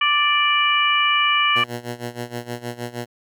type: harmonic tone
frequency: 587.3 Hz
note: D5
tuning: in tune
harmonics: 2 / 3 / 4 / 5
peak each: -19 / -25 / -20 / -21 dBFS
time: 0.01-1.64 s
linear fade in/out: 5 ms
type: tone with tremolo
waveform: 10% pulse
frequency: 120.2 Hz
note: B2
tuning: 46 cents flat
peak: -17 dBFS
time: 1.55-3.06 s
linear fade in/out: 20 ms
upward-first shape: sine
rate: 6.4 Hz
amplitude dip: 85%
effects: none